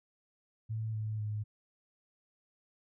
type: tone with pitch steps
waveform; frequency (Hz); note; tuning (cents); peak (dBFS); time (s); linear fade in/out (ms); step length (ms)
sine; 110.6 / 108.26 / 105.97; A2 / A2 / G#2; +9 / -28 / +35; -33; 0.69-1.44; 20; 250
effects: none